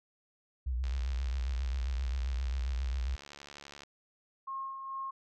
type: tone with vibrato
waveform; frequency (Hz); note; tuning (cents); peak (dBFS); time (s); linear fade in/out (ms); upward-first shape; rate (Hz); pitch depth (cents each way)
sine; 62.5; B1; +21; -30; 0.66-3.16; 10; sine; 7.5; 96
type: click train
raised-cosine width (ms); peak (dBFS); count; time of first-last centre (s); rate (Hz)
0.2; -30; 216; 0.84-3.834; 71.8
type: tone with tremolo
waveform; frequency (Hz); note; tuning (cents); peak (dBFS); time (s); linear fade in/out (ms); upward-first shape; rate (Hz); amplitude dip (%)
sine; 1076; C6; +48; -35; 4.47-5.11; 10; sine; 2.3; 45
effects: none